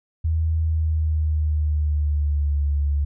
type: tone with pitch glide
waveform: sine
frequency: 80.2 to 71.86 Hz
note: E2 to D2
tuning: -47 to -37 cents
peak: -18 dBFS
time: 0.24-3.05 s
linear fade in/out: 10 ms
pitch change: -190 cents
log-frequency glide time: 0.6-2.62 s
effects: none